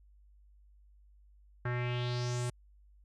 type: tone with low-pass filter sweep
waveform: square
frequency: 122.5 Hz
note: B2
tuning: 14 cents flat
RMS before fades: -34 dBFS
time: 1.65-2.5 s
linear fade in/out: 5 ms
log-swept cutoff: 1600 to 9200 Hz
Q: 3.6
effects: added 50 Hz sine -58 dBFS peak until 3.04 s